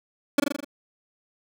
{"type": "tone with echo", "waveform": "30% pulse", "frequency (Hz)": 285.1, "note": "C#4", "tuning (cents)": 49, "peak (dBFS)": -12, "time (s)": [0.38, 0.4], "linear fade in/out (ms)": 5, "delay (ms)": 41, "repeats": 6, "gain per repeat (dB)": -3, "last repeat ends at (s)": 0.646, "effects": []}